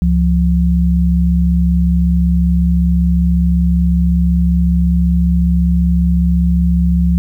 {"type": "tone pair together", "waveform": "sine", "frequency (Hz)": [69.29, 174.61], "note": ["C#2", "F3"], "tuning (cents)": [0, 0], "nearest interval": "octave + major third", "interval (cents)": 1600, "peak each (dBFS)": -12, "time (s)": [0.02, 7.18], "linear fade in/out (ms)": 0, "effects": ["8-bit"]}